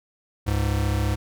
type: tone pair together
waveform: square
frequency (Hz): 69.3 / 103.83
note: C#2 / G#2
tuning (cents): 0 / 0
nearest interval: perfect fifth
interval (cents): 700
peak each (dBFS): -25 / -24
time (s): 0.46-1.16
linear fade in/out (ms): 20
effects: none